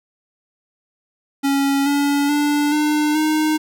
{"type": "tone with pitch steps", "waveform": "square", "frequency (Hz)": [277.2, 284.8, 292.7, 300.7, 309], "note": ["C#4", "C#4", "D4", "D4", "D#4"], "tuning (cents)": [0, 47, -6, 41, -12], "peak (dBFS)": -16, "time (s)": [1.43, 3.58], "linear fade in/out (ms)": 20, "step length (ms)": 430, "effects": []}